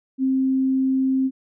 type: tone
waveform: sine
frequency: 264 Hz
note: C4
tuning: 16 cents sharp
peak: -17 dBFS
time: 0.18-1.31 s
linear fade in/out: 50 ms
effects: none